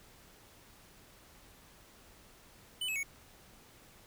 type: tone with pitch steps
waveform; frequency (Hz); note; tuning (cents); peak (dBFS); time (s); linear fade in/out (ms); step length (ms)
square; 3000 / 2582 / 2222; F#7 / E7 / C#7; +23 / -37 / +4; -34; 2.81-3.032; 5; 74
effects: pink hiss -59 dBFS RMS until 4.06 s